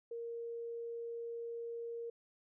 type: tone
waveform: sine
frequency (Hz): 466.2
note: A#4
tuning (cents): 0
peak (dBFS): -40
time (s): 0.11-2.1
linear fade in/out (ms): 5
effects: none